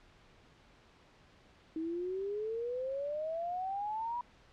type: exponential sweep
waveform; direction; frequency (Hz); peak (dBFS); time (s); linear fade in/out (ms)
sine; up; 315.7 to 979; -34; 1.76-4.21; 2
effects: pink hiss -62 dBFS RMS until 4.52 s + low-pass 4000 Hz 12 dB/octave

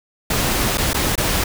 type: noise with dropouts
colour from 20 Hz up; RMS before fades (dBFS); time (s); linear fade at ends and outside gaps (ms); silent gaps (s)
pink; -19; 0.3-1.44; 5; 0.774-0.78 / 0.933-0.943 / 1.156-1.177
effects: none

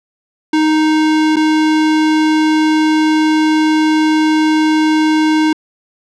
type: tone with dropouts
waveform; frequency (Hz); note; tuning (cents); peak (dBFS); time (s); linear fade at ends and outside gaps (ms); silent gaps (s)
square; 311.1; D#4; 0; -10; 0.53-5.53; 5; 1.36-1.366
effects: low-pass 5000 Hz 12 dB/octave

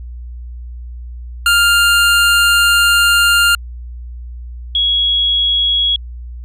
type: tone pair in turn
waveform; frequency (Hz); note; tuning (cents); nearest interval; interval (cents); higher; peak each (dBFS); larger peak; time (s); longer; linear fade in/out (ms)
25% pulse / sine; 1400 / 3330; F6 / G#7; +4 / +4; octave + minor third; 1500; second; -5 / -11; first; 1.46-3.55 / 4.75-5.96; first; 2
effects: added 60 Hz sine -26 dBFS peak until 6.44 s + resampled to 32000 Hz

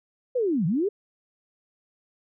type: linear two-way sweep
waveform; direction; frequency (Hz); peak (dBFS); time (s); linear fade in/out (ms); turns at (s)
sine; down then up; 525 to 147.2 to 431; -21; 0.35-0.89; 10; 0.66
effects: none

